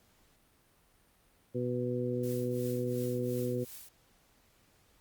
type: harmonic tone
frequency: 123.47 Hz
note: B2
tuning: in tune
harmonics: 1 / 2 / 3 / 4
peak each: -36 / -36 / -36 / -36 dBFS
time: 1.54-3.65 s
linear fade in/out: 20 ms
type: noise with tremolo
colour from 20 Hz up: blue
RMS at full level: -46 dBFS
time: 2.23-3.89 s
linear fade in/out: 5 ms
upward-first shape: triangle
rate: 2.8 Hz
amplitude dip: 85%
effects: pink hiss -67 dBFS RMS until 5 s + Opus 48 kbps